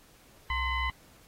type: tone with frequency modulation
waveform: sine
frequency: 1046.5 Hz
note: C6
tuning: in tune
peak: -27 dBFS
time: 0.5-0.9 s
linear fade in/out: 2 ms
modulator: 982 Hz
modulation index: 1.5
effects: pink hiss -59 dBFS RMS until 1.27 s + AAC 48 kbps